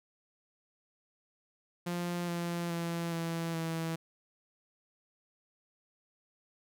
sawtooth tone with pitch steps, 174.61 / 171.81 / 169.05 / 166.34 / 163.67 Hz, F3 / F3 / E3 / E3 / E3, 0 / -28 / +44 / +16 / -12 cents, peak -29 dBFS, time 1.86-3.96 s, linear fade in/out 10 ms, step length 420 ms, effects none

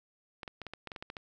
clicks, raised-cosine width 0.3 ms, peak -25 dBFS, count 11, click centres 0.432 / 0.478 / 0.617 / 0.667 / 0.736 / 0.873 / 0.918 / 0.962 / 1.025 / 1.101 / 1.168 s, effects none

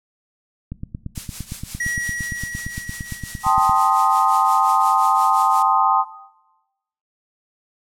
click train, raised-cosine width 5 ms, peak -16 dBFS, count 27, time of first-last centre 0.72-3.695 s, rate 8.74 Hz
blue noise with tremolo, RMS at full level -29 dBFS, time 1.15-5.63 s, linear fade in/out 10 ms, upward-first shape triangle, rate 5.7 Hz, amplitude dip 80%
square tone with exponential decay, 1917 Hz, A#6, 48 cents sharp, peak -21 dBFS, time 1.8-5.25 s, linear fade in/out 5 ms, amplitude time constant 750 ms
sine chord, A half-diminished seventh, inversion third, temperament equal, 784 / 880 / 1046.5 / 1244.5 Hz, G5 / A5 / C6 / Eb6, 0 / 0 / 0 / 0 cents, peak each -19 dBFS, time 3.43-6.05 s, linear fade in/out 50 ms
effects noise-tail reverb RT60 1.0 s tail -17 dB re dry + low-pass 10000 Hz 12 dB/octave

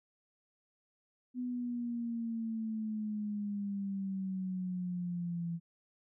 sine exponential sweep, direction down, 250.5 to 167.6 Hz, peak -34 dBFS, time 1.34-5.6 s, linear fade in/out 50 ms, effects none

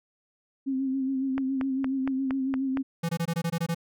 sine tone with vibrato, 266.3 Hz, C4, 31 cents sharp, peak -25 dBFS, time 0.66-2.83 s, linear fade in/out 20 ms, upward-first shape sine, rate 7.2 Hz, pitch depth 38 cents each way
click train, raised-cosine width 0.5 ms, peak -18 dBFS, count 7, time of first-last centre 1.38-2.772 s, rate 4.31 Hz
square tone bursts, 167.6 Hz, E3, 29 cents sharp, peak -26 dBFS, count 9, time 3.03-3.747 s, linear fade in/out 10 ms, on 61 ms, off 21 ms
effects none

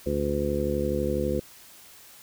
harmonic tone, 72.1 Hz, D2, 31 cents flat, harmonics 1 / 2 / 3 / 4 / 5 / 6 / 7, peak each -32 / -34 / -31 / -35 / -30 / -35 / -29 dBFS, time 0.06-1.4 s, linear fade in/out 5 ms, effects white hiss -50 dBFS RMS until 2.22 s

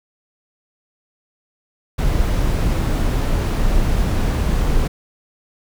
brown noise, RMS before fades -17 dBFS, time 1.98-4.88 s, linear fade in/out 10 ms, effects none

